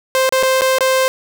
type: tone with dropouts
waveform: sawtooth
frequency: 523.3 Hz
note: C5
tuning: in tune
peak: -8 dBFS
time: 0.15-1.08 s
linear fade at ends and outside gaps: 0 ms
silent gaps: 0.292-0.324 / 0.428-0.433 / 0.61-0.619 / 0.785-0.807 s
effects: none